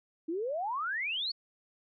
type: exponential sweep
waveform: sine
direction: up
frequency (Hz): 308.5 to 4569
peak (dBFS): -31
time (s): 0.28-1.32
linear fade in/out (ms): 10
effects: none